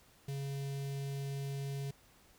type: tone with notch filter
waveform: square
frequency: 138.59 Hz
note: C#3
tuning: in tune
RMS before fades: -39 dBFS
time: 0.28-1.91 s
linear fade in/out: 5 ms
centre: 1200 Hz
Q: 0.64
effects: pink hiss -64 dBFS RMS until 2.38 s